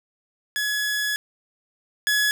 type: tone pair in turn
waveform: sawtooth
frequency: 1692 / 1692 Hz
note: G#6 / G#6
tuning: +32 / +32 cents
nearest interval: unison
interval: 0 cents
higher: neither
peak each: -19 / -15 dBFS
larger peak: second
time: 0.56-1.16 / 2.07-2.31 s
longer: first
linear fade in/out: 0 ms
effects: none